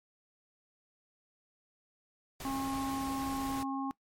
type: noise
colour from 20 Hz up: pink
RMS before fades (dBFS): -43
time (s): 2.4-3.63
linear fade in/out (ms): 2
type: harmonic tone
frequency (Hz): 270.6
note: C#4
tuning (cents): -42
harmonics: 1 / 3 / 4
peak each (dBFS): -34 / -39 / -40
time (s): 2.45-3.91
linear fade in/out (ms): 0
effects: noise-tail reverb RT60 0.1 s tail -21 dB re dry + MP3 64 kbps